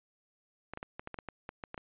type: clicks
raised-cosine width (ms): 0.5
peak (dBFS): -25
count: 12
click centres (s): 0.736 / 0.774 / 0.829 / 0.995 / 1.074 / 1.143 / 1.188 / 1.287 / 1.491 / 1.638 / 1.744 / 1.778
effects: resampled to 8000 Hz